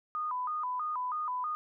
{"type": "tone with vibrato", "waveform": "sine", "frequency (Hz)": 1108.7, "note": "C#6", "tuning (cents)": 0, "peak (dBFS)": -31, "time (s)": [0.15, 1.55], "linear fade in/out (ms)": 0, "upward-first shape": "square", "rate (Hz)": 3.1, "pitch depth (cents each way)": 180, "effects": []}